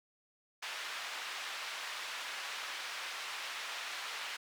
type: band-pass noise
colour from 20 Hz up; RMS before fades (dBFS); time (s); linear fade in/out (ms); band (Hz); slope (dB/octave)
white; -42; 0.62-4.37; 10; 910 to 3200; 12
effects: none